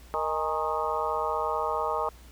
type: harmonic tone with a mistuned harmonic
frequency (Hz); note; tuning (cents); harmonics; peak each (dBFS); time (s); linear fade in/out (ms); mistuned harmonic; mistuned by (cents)
155.3; D#3; -3; 3 / 4 / 5 / 6 / 7 / 8; -33 / -33 / -33 / -33 / -33 / -33; 0.14-2.09; 0; 5; +100
effects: added 60 Hz sine -48 dBFS peak until 2.31 s + pink hiss -55 dBFS RMS until 2.31 s